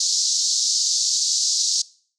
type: band-pass noise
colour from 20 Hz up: white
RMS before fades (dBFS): -21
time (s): 0-1.82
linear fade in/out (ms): 5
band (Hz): 4200 to 6900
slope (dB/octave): 48
effects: noise-tail reverb RT60 0.5 s tail -22 dB re dry